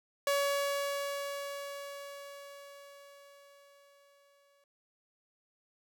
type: tone with exponential decay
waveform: sawtooth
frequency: 564 Hz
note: C#5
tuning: 30 cents sharp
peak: -23 dBFS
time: 0.27-4.64 s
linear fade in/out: 2 ms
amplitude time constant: 950 ms
effects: none